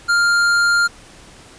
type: tone with hard clipping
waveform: triangle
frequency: 1400 Hz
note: F6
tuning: 4 cents sharp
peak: -14 dBFS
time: 0.08-0.88 s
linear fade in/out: 20 ms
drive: 15 dB
effects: pink hiss -43 dBFS RMS until 1.58 s + resampled to 22050 Hz